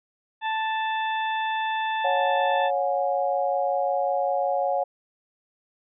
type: harmonic tone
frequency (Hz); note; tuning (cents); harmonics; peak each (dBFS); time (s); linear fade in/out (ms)
880; A5; 0; 1 / 2 / 3 / 4; -25 / -31 / -36 / -37; 0.41-2.71; 50
type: chord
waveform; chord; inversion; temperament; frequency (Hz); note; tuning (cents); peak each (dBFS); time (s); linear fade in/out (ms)
sine; C# suspended fourth; none; equal with one note detuned; 554.4 / 725.2 / 830.6; C#5 / F#5 / G#5; 0 / -35 / 0; -25 / -25 / -29; 2.04-4.84; 10
effects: none